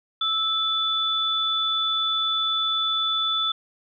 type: tone pair together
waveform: sine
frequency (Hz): 1316 / 3480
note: E6 / A7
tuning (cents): -3 / -20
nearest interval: octave + perfect fourth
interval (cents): 1683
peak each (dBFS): -27 / -22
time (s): 0.21-3.52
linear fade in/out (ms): 5
effects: none